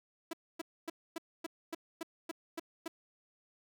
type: tone bursts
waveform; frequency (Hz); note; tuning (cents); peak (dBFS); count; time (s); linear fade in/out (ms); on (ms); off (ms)
sawtooth; 329.7; E4; 0; -33; 10; 0.31-2.88; 5; 23; 260
effects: none